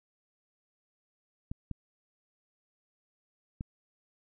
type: clicks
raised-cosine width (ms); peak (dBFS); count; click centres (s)
5; -24; 3; 1.515 / 1.713 / 3.609
effects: none